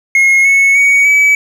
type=tone with pitch steps; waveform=triangle; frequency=2159 / 2201 / 2243 / 2286 Hz; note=C#7 / C#7 / C#7 / D7; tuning=-46 / -13 / +20 / -47 cents; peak=-4 dBFS; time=0.15-1.35 s; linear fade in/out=2 ms; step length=300 ms; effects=none